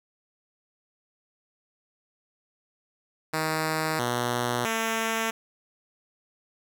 5% pulse tone with pitch steps, 157.7 / 121.3 / 224.6 Hz, D#3 / B2 / A3, +24 / -31 / +36 cents, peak -14 dBFS, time 3.33-5.31 s, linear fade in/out 10 ms, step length 660 ms, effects none

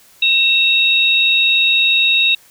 sine tone pair together, 2683 / 3772 Hz, E7 / A#7, +30 / +20 cents, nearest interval tritone, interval 590 cents, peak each -13 dBFS, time 0.22-2.35 s, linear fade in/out 5 ms, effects white hiss -48 dBFS RMS until 2.5 s

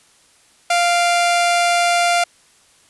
sawtooth tone pair together, 696.8 / 2364 Hz, F5 / D7, -4 / +11 cents, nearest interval octave + major sixth, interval 2115 cents, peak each -10 / -22 dBFS, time 0.7-2.24 s, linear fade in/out 5 ms, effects white hiss -53 dBFS RMS until 2.89 s + resampled to 24000 Hz

